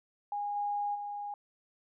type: tone with level steps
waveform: sine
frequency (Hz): 820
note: G#5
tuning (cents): -22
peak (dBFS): -32 / -30 / -36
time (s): 0.32-1.34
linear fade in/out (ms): 2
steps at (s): 0.55 / 0.94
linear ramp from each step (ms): 20
effects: none